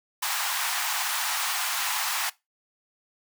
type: high-pass noise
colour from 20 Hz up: pink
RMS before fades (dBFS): -28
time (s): 0.22-2.3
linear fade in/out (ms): 10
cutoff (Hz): 780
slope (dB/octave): 48
effects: noise-tail reverb RT60 0.2 s tail -20 dB re dry